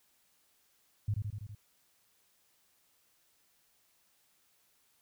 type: tone with echo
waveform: sine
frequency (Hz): 103.83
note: G#2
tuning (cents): 0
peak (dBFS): -28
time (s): 1.08-1.14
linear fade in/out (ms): 5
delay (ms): 82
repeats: 5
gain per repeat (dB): -3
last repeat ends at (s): 1.55
effects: white hiss -71 dBFS RMS until 5.01 s